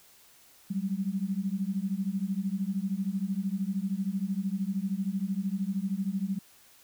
sine beating tone pair, 187.5 / 200.5 Hz, F#3 / G3, +23 / +39 cents, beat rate 13 Hz, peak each -31 dBFS, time 0.7-6.39 s, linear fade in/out 10 ms, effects white hiss -58 dBFS RMS until 6.83 s

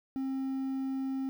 triangle tone, 266.9 Hz, C4, 35 cents sharp, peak -29 dBFS, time 0.16-1.29 s, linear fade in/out 0 ms, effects 10-bit

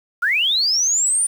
sine linear sweep, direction up, 1337 to 9370 Hz, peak -15 dBFS, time 0.22-1.27 s, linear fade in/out 10 ms, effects 7-bit

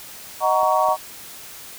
sine chord, D# minor seventh, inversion none, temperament just, 622.3 / 746.7 / 933.4 / 1120.1 Hz, D#5 / F#5 / A#5 / C#6, 0 / +16 / +2 / +18 cents, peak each -21 dBFS, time 0.4-0.97 s, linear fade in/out 50 ms
clicks, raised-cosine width 1 ms, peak -24 dBFS, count 2, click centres 0.632 / 0.887 s
effects white hiss -39 dBFS RMS until 1.78 s

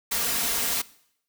white noise with comb filter, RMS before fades -26 dBFS, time 0.11-0.82 s, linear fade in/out 10 ms, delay 4.3 ms, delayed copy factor +0.65, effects noise-tail reverb RT60 0.7 s tail -20 dB re dry

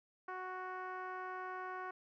10% pulse tone with low-pass filter, 370 Hz, F#4, in tune, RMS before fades -44 dBFS, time 0.28-1.91 s, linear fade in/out 5 ms, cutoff 1300 Hz, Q 1.8, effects none

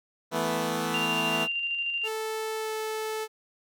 10% pulse chord, E suspended fourth, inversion none, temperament equal, 164.81 / 220 / 246.9 Hz, E3 / A3 / B3, 0 / 0 / 0 cents, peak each -23 dBFS, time 0.31-1.48 s, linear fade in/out 50 ms
sine tone with tremolo, 2782 Hz, F7, 7 cents flat, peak -26 dBFS, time 0.94-2.08 s, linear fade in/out 5 ms, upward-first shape square, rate 13 Hz, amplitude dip 30%
sawtooth tone with pitch glide, 438.8 to 436.3 Hz, A4 to A4, -5 to -15 cents, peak -26 dBFS, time 2.03-3.28 s, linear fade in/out 50 ms, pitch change -10 cents, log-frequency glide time 2.59-2.71 s
effects none

